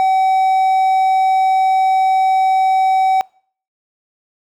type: tone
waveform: triangle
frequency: 761 Hz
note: F#5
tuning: 48 cents sharp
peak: -9 dBFS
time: 0-3.21 s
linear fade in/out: 0 ms
effects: noise-tail reverb RT60 0.5 s tail -25 dB re dry